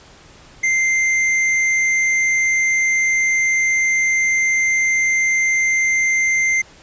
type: tone with tanh clipping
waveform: sine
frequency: 2088 Hz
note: C7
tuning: 4 cents flat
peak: -16 dBFS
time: 0.63-6.62 s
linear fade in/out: 10 ms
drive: 13 dB
effects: pink hiss -45 dBFS RMS until 6.82 s + resampled to 16000 Hz